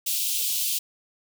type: high-pass noise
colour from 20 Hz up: white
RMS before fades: -26 dBFS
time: 0.06-0.79 s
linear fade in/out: 10 ms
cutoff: 2700 Hz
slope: 48 dB/octave
effects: none